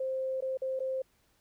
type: tone with dropouts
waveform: sine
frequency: 525 Hz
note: C5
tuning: 6 cents sharp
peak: -30 dBFS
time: 0-1.02 s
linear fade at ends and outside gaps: 5 ms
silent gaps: 0.407-0.422 / 0.573-0.618 / 0.793-0.802 s
effects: pink hiss -70 dBFS RMS until 1.4 s